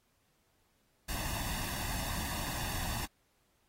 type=noise with comb filter; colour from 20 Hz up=pink; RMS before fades=-37 dBFS; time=1.08-3.06 s; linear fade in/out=10 ms; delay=1.1 ms; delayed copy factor=+0.7; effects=pink hiss -74 dBFS RMS until 3.68 s + AAC 48 kbps